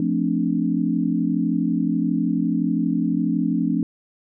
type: chord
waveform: sine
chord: D minor seventh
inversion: first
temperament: equal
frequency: 174.61 / 220 / 261.6 / 293.7 Hz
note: F3 / A3 / C4 / D4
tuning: 0 / 0 / 0 / 0 cents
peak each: -24 dBFS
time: 0-3.83 s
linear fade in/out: 2 ms
effects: none